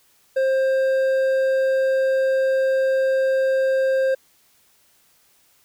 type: tone with hard clipping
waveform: triangle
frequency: 530 Hz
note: C5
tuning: 22 cents sharp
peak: -18 dBFS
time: 0.36-4.15 s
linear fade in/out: 10 ms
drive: 9 dB
effects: white hiss -59 dBFS RMS until 5.64 s

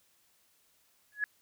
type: tone with exponential growth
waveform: sine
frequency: 1688 Hz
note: G#6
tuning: 28 cents sharp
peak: -24 dBFS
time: 1.12-1.24 s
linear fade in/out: 1 ms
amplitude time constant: 24 ms
effects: white hiss -69 dBFS RMS until 1.41 s

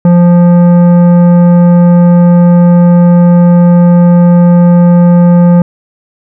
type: tone with tanh clipping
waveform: sine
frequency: 174.61 Hz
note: F3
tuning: in tune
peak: -3 dBFS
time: 0.05-5.62 s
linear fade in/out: 2 ms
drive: 12 dB
effects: none

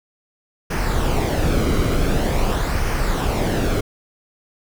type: noise with flanger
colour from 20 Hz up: brown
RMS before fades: -19 dBFS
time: 0.7-3.81 s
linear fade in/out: 10 ms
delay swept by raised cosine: 0.26 to 1.16 ms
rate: 0.46 Hz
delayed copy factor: -0.5
effects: none

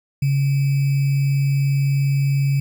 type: tone with sample-and-hold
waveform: sine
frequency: 138.59 Hz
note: C#3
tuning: in tune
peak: -15 dBFS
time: 0.22-2.6 s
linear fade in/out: 5 ms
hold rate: 2450 Hz
effects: none

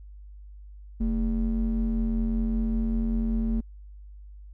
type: ring-modulated tone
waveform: triangle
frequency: 90.2 Hz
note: F#2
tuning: 44 cents flat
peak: -18 dBFS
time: 1-3.61 s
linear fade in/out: 10 ms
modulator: 135 Hz
effects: added 50 Hz sine -42 dBFS peak until 4.53 s

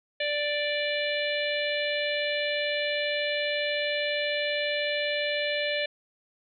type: harmonic tone with a mistuned harmonic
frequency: 587.3 Hz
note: D5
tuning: in tune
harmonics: 1 / 3 / 4 / 5 / 6 / 7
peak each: -29 / -33 / -33 / -35 / -36 / -38 dBFS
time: 0.2-5.86 s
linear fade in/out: 5 ms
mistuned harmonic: 7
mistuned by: -19 cents
effects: none

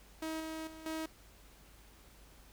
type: tone with level steps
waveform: sawtooth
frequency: 318.4 Hz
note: D#4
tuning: 40 cents sharp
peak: -33 / -36 / -45 / -33 dBFS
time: 0.22-1.06 s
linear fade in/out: 5 ms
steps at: 0.4 / 0.67 / 0.86 s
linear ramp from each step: 2 ms
effects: added 50 Hz sine -60 dBFS peak until 2.52 s + pink hiss -61 dBFS RMS until 2.52 s

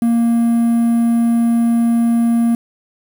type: tone with quantisation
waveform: triangle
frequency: 232.8 Hz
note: A#3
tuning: 2 cents flat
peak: -9 dBFS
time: 0.02-2.55 s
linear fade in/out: 2 ms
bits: 6
effects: none

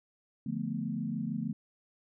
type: chord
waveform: sine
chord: B half-diminished seventh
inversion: first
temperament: equal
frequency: 146.83 / 174.61 / 220 / 246.9 Hz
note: D3 / F3 / A3 / B3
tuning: 0 / 0 / 0 / 0 cents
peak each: -39 / -38 / -35 / -38 dBFS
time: 0.46-1.53 s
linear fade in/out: 5 ms
effects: none

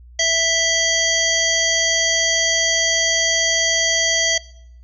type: harmonic tone with a mistuned harmonic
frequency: 659.3 Hz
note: E5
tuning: in tune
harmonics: 1 / 3 / 5 / 7 / 9 / 10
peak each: -24 / -21 / -21 / -23 / -21 / -25 dBFS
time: 0.19-4.38 s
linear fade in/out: 5 ms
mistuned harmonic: 5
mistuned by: -36 cents
effects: noise-tail reverb RT60 0.7 s tail -21 dB re dry + added 60 Hz sine -40 dBFS peak until 4.83 s

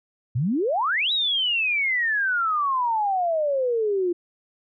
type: exponential two-way sweep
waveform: sine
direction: up then down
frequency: 110 to 3916 to 342.2 Hz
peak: -20 dBFS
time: 0.35-4.13 s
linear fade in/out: 10 ms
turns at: 1.12 s
effects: none

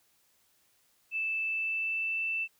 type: tone with pitch glide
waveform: sine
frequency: 2637 to 2658 Hz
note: E7 to E7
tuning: 0 to +14 cents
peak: -29 dBFS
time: 1.11-2.48 s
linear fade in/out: 50 ms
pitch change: +14 cents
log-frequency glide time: 1.43-2.26 s
effects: white hiss -69 dBFS RMS until 2.59 s

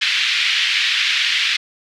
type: band-pass noise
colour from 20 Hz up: white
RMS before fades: -18 dBFS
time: 0.01-1.57 s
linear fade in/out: 10 ms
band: 1900 to 3700 Hz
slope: 24 dB/octave
effects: none

